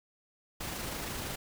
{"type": "noise with amplitude modulation", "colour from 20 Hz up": "pink", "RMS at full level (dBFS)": -37, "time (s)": [0.6, 1.36], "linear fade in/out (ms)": 10, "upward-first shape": "sine", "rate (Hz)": 25.8, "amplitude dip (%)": 25, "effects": []}